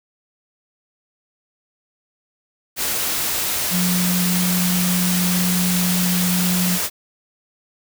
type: tone in noise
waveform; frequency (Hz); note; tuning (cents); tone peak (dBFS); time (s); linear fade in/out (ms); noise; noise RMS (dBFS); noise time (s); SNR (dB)
sine; 180; F#3; -47; -18; 3.7-6.79; 50; white; -22; 2.76-6.9; +1
effects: none